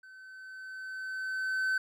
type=tone with level ramp; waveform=triangle; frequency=1528 Hz; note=G6; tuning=45 cents flat; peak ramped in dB=-48 to -24 dBFS; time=0.03-1.78 s; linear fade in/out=5 ms; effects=none